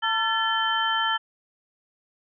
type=tone cluster; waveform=sine; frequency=899 / 1350 / 1742 / 3095 Hz; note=A5 / E6 / A6 / G7; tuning=+37 / +41 / -18 / -23 cents; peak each=-27 dBFS; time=0.02-1.18 s; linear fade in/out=20 ms; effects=none